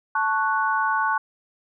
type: chord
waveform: sine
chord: F# minor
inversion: first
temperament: equal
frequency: 880 / 1108.7 / 1480 Hz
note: A5 / C#6 / F#6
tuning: 0 / 0 / 0 cents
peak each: -24 dBFS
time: 0.15-1.18 s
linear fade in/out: 5 ms
effects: none